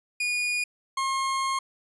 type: tone pair in turn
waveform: 40% pulse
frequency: 2449 / 1074 Hz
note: D#7 / C6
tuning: -28 / +45 cents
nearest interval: octave + major second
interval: 1427 cents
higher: first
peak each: -24 dBFS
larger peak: neither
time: 0.2-0.64 / 0.97-1.59 s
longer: second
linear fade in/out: 5 ms
effects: resampled to 22050 Hz